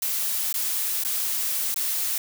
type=noise with dropouts; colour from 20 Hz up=blue; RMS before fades=-26 dBFS; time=0.02-2.18 s; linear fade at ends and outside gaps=2 ms; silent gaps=0.527-0.541 / 1.037-1.048 / 1.743-1.76 s; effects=none